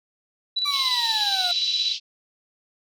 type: tone with tremolo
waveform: sine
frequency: 3951 Hz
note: B7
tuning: in tune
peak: -20 dBFS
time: 0.56-1.93 s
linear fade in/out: 10 ms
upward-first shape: square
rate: 17 Hz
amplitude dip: 50%
type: exponential sweep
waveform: 30% pulse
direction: down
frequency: 1174.7 to 699 Hz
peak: -25 dBFS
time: 0.65-1.52 s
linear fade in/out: 10 ms
type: band-pass noise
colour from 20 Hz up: white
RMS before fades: -30 dBFS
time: 0.7-2 s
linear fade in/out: 50 ms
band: 2800 to 5200 Hz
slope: 48 dB/octave
effects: none